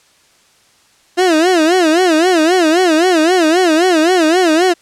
30% pulse tone with vibrato, 340 Hz, F4, 46 cents flat, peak -6 dBFS, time 1.17-4.74 s, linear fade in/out 20 ms, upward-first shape sine, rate 3.8 Hz, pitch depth 170 cents each way, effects white hiss -51 dBFS RMS until 4.81 s + low-pass 8000 Hz 12 dB/octave

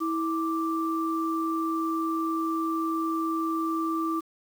sine tone pair together, 325.4 / 1174.7 Hz, E4 / D6, -22 / 0 cents, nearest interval octave + minor seventh, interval 2222 cents, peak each -27 / -29 dBFS, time 0-4.21 s, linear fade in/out 20 ms, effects 8-bit

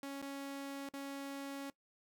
sawtooth tone with dropouts, 277.2 Hz, C#4, in tune, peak -38 dBFS, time 0.03-1.7 s, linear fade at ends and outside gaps 2 ms, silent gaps 0.217-0.224 / 0.889-0.937 s, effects noise-tail reverb RT60 0.1 s tail -20 dB re dry

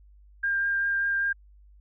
sine tone with vibrato, 1600 Hz, G6, 35 cents sharp, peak -23 dBFS, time 0.43-1.33 s, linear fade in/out 10 ms, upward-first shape triangle, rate 5.1 Hz, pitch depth 12 cents each way, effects added 50 Hz sine -51 dBFS peak until 1.8 s

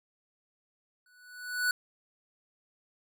square tone with exponential growth, 1480 Hz, F#6, in tune, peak -24 dBFS, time 1.06-1.71 s, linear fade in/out 2 ms, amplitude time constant 140 ms, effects none

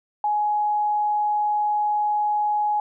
sine tone, 838 Hz, G#5, 15 cents sharp, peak -19 dBFS, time 0.24-2.8 s, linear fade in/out 2 ms, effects none

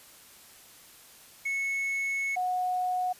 triangle / sine tone pair in turn, 2200 / 731.2 Hz, C#7 / F#5, -14 / -21 cents, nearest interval octave + perfect fifth, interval 1907 cents, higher first, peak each -26 dBFS, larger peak neither, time 1.45-2.36 / 2.36-3.13 s, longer first, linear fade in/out 10 ms, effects white hiss -53 dBFS RMS until 3.19 s + resampled to 32000 Hz

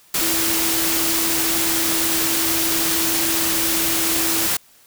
sine tone in noise, 328.7 Hz, E4, 5 cents flat, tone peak -26 dBFS, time 0.21-4.47 s, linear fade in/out 5 ms, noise white, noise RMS -20 dBFS, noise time 0.14-4.57 s, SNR -9 dB, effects white hiss -52 dBFS RMS until 4.86 s

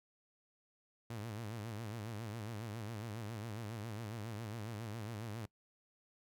sawtooth tone with vibrato, 110 Hz, A2, in tune, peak -38 dBFS, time 1.1-5.46 s, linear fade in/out 5 ms, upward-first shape sine, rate 7.3 Hz, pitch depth 130 cents each way, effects noise-tail reverb RT60 0.1 s tail -23 dB re dry

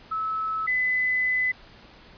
sine tone pair in turn, 1300 / 2010 Hz, E6 / B6, -24 / +30 cents, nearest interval minor sixth, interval 754 cents, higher second, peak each -25 / -21 dBFS, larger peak second, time 0.11-0.67 / 0.67-1.52 s, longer second, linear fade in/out 10 ms, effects pink hiss -50 dBFS RMS until 2.17 s + resampled to 11025 Hz

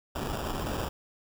pink noise with sample-and-hold, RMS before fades -33 dBFS, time 0.15-0.89 s, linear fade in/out 10 ms, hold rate 2100 Hz, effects none

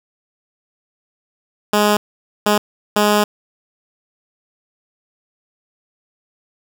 10% pulse tone bursts at uneven times, 208.5 Hz, G#3, 7 cents sharp, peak -4 dBFS, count 3, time 1.73-1.97 / 2.46-2.58 / 2.96-3.24 s, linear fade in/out 5 ms, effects none

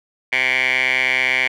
10% pulse tone with band-pass filter, 129.3 Hz, C3, 20 cents flat, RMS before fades -18 dBFS, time 0.32-1.48 s, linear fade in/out 10 ms, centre 2300 Hz, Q 8.8, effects none

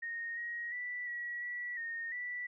sine tone with pitch steps, 1856 / 1888 / 1968 / 1924 / 1950 / 1845 / 1964 Hz, A#6 / A#6 / B6 / B6 / B6 / A#6 / B6, -8 / +22 / -7 / -46 / -23 / -18 / -10 cents, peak -37 dBFS, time 0.02-2.47 s, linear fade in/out 10 ms, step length 350 ms, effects none

